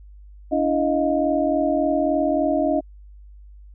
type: tone cluster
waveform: sine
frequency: 287.5 / 331 / 626 / 705 Hz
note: D4 / E4 / D#5 / F5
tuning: -37 / +7 / +10 / +16 cents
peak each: -22 / -26 / -21 / -26 dBFS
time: 0.51-2.81 s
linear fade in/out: 20 ms
effects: added 50 Hz sine -41 dBFS peak until 3.74 s